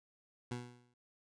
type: tone with exponential decay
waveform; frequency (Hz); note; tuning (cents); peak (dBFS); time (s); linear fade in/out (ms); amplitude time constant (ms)
20% pulse; 122.1; B2; -19; -32; 0.51-0.94; 5; 93
effects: resampled to 22050 Hz